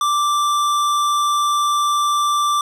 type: tone with hard clipping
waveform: sine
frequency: 1174.7 Hz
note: D6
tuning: in tune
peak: -17 dBFS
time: 0.01-2.61 s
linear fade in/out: 2 ms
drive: 15 dB
effects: none